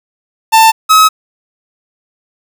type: tone pair in turn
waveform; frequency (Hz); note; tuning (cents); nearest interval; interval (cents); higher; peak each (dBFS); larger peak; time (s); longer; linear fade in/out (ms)
45% pulse; 891 / 1278.8; A5 / D#6; +22 / +47; tritone; 625; second; -3; neither; 0.52-0.72 / 0.89-1.09; neither; 20
effects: none